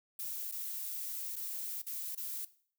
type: noise with dropouts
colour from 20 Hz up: violet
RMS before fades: -40 dBFS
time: 0.19-2.45 s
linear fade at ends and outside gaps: 5 ms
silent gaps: 0.515-0.522 / 1.358-1.363 / 1.818-1.865 / 2.151-2.174 s
effects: noise-tail reverb RT60 0.5 s tail -17 dB re dry